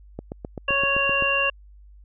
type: click train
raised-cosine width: 2 ms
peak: -18 dBFS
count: 9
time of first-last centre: 0.19-1.224 s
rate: 7.74 Hz
type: harmonic tone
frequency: 554.4 Hz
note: C#5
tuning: in tune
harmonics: 1 / 2 / 3 / 5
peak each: -27 / -27 / -28 / -21 dBFS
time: 0.68-1.5 s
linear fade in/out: 5 ms
effects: added 50 Hz sine -45 dBFS peak until 2.04 s